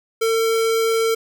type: tone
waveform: square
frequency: 451.4 Hz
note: A4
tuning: 44 cents sharp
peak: -17 dBFS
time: 0.21-1.15 s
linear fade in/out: 10 ms
effects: none